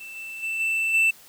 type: tone with level steps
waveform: triangle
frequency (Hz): 2661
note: E7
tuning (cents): +16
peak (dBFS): -35 / -32 / -24 / -20 / -15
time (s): 0-1.11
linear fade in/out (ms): 10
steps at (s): 0.15 / 0.42 / 0.59 / 0.93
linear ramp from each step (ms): 20
effects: white hiss -50 dBFS RMS until 1.28 s